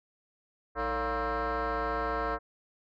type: tone with frequency modulation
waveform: sine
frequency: 311.1 Hz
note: D#4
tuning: in tune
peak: -26 dBFS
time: 0.75-2.39 s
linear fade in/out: 50 ms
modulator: 254 Hz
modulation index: 4.9
effects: tanh soft clip ceiling -27 dBFS